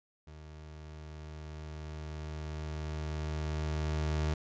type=tone with level ramp; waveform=30% pulse; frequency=77 Hz; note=D#2; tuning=17 cents flat; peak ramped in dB=-45 to -26 dBFS; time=0.27-4.34 s; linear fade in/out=5 ms; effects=resampled to 16000 Hz